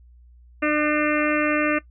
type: harmonic tone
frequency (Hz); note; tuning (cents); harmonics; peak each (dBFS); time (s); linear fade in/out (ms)
300.5; D4; +40; 1 / 2 / 4 / 5 / 6 / 7 / 8 / 9; -22 / -25 / -28 / -29 / -30 / -30 / -31 / -32; 0.62-1.79; 10
effects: noise-tail reverb RT60 0.1 s tail -18 dB re dry + added 60 Hz sine -47 dBFS peak until 1.9 s